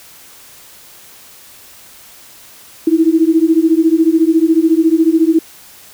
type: beating tone pair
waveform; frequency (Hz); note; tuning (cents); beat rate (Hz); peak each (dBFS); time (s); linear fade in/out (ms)
sine; 317.3 / 331.3; D#4 / E4; +34 / +9; 14; -11; 2.87-5.39; 5
effects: white hiss -40 dBFS RMS until 5.93 s